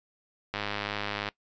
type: click train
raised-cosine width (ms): 0.3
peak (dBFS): -15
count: 78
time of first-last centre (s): 0.54-1.288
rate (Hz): 103
effects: noise-tail reverb RT60 0.1 s tail -21 dB re dry + resampled to 16000 Hz